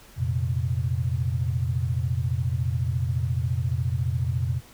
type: chord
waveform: sine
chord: F suspended fourth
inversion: none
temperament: equal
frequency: 87.31 / 116.54 / 130.81 Hz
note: F2 / Bb2 / C3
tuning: 0 / 0 / 0 cents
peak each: -27 dBFS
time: 0.16-4.61 s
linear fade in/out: 50 ms
effects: pink hiss -51 dBFS RMS until 4.73 s